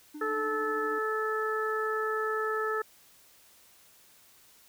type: tone with tremolo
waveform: triangle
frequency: 300 Hz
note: D4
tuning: 37 cents sharp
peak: -36 dBFS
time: 0.14-0.99 s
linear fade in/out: 10 ms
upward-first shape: sine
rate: 13 Hz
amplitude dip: 35%
type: harmonic tone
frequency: 435.2 Hz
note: A4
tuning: 19 cents flat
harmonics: 1 / 2 / 3 / 4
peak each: -31 / -42 / -32 / -35 dBFS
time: 0.21-2.82 s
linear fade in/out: 5 ms
effects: white hiss -59 dBFS RMS until 4.68 s